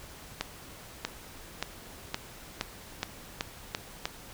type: accelerating click train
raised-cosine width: 0.2 ms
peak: -12 dBFS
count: 9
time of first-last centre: 0.41-4.055 s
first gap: 640 ms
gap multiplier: 0.9
effects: pink hiss -48 dBFS RMS until 4.33 s